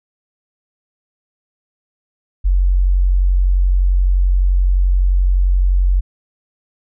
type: tone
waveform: sine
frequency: 45.8 Hz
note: F#1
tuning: 17 cents flat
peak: -10 dBFS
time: 2.44-6.01 s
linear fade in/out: 20 ms
effects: none